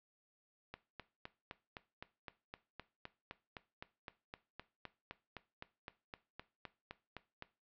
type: click train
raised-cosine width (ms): 0.3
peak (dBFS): -29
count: 27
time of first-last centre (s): 0.74-7.424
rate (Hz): 3.89
effects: noise-tail reverb RT60 0.3 s tail -17 dB re dry + low-pass 4000 Hz 12 dB/octave